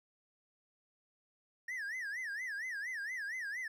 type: tone with vibrato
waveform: triangle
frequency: 1815 Hz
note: A#6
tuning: 47 cents flat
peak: -36 dBFS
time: 1.68-3.68 s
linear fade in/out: 5 ms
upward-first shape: sine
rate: 4.3 Hz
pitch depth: 220 cents each way
effects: none